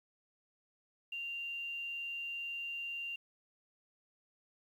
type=tone with quantisation; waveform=sine; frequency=2779 Hz; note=F7; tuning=9 cents flat; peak=-38 dBFS; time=1.12-3.16 s; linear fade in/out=5 ms; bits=11; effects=none